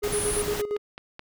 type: tone with tremolo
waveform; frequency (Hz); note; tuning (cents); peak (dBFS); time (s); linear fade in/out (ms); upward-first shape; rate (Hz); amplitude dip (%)
triangle; 415.3; G#4; 0; -22; 0.02-0.78; 20; square; 8.7; 65
type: noise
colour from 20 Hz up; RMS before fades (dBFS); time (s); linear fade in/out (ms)
pink; -32; 0.03-0.62; 10
type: tone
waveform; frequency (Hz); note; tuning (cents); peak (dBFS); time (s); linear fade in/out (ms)
sine; 9780; D#9; -31; -28; 0.12-0.42; 5
type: click train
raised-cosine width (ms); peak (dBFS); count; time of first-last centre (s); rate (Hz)
0.3; -23; 4; 0.55-1.194; 4.66
effects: none